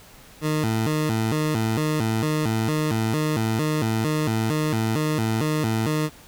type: tone with vibrato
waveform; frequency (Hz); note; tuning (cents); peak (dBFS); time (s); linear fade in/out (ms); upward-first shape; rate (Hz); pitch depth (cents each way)
20% pulse; 130.81; C3; 0; -16; 0.41-6.1; 50; square; 2.2; 280
effects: pink hiss -48 dBFS RMS until 6.27 s